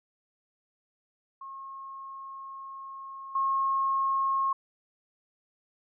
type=tone with level steps; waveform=sine; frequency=1082 Hz; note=C#6; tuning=42 cents flat; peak=-39 / -24 dBFS; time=1.41-4.53 s; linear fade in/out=5 ms; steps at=3.35 s; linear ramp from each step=5 ms; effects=none